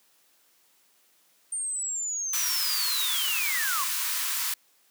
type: linear sweep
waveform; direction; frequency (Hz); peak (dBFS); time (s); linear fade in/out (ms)
sine; down; 8870 to 1024; -28; 1.52-3.84; 5
type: high-pass noise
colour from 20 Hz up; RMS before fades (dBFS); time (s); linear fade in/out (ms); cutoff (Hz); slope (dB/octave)
white; -29; 2.33-4.54; 5; 920; 96
effects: white hiss -64 dBFS RMS until 4.9 s + high-pass 200 Hz 12 dB/octave